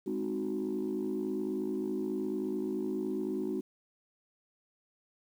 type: chord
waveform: sine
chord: Ab dominant seventh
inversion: none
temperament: equal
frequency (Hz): 207.7 / 261.6 / 311.1 / 370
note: Ab3 / C4 / Eb4 / Gb4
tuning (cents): 0 / 0 / 0 / 0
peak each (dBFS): -37 / -37 / -36 / -34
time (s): 0.06-3.61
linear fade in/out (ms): 10
effects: tanh soft clip ceiling -25 dBFS + 10-bit